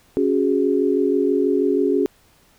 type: chord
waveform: sine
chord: C# suspended fourth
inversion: none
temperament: just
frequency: 277.2 / 369.6 / 415.8 Hz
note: C#4 / F#4 / G#4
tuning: 0 / -2 / +2 cents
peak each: -20 dBFS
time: 0.17-2.06 s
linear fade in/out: 0 ms
effects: pink hiss -56 dBFS RMS until 2.58 s